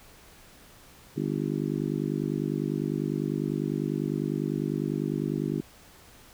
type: harmonic tone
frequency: 50 Hz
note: G1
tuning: 35 cents sharp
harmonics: 3 / 4 / 5 / 6 / 7 / 8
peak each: -32 / -34 / -33 / -33 / -34 / -38 dBFS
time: 1.16-5.61 s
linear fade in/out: 10 ms
effects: pink hiss -53 dBFS RMS until 6.33 s